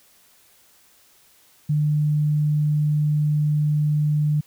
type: tone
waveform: sine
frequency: 150 Hz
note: D3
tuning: 37 cents sharp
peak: -17 dBFS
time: 1.69-4.41 s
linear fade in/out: 10 ms
effects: white hiss -56 dBFS RMS until 4.46 s